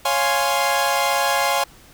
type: chord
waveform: sawtooth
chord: Db major seventh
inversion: none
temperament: equal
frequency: 554.4 / 698.5 / 830.6 / 1046.5 Hz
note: Db5 / F5 / Ab5 / C6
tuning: 0 / 0 / 0 / 0 cents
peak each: -20 / -20 / -18 / -20 dBFS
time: 0.05-1.64 s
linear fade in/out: 5 ms
effects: pink hiss -48 dBFS RMS until 1.93 s